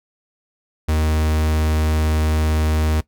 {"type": "tone", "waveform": "45% pulse", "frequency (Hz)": 77.78, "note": "D#2", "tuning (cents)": 0, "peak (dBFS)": -16, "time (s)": [0.88, 3.01], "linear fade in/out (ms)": 10, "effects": ["noise-tail reverb RT60 0.1 s tail -18 dB re dry"]}